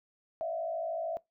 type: tone with frequency modulation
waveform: sine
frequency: 659.3 Hz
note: E5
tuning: in tune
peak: -31 dBFS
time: 0.41-1.17 s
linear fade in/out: 0 ms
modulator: 53.3 Hz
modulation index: 0.76
effects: noise-tail reverb RT60 0.2 s tail -23 dB re dry